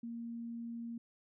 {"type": "tone", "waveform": "sine", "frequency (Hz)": 233.1, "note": "A#3", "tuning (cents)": 0, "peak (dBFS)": -40, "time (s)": [0.03, 0.98], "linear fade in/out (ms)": 5, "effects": []}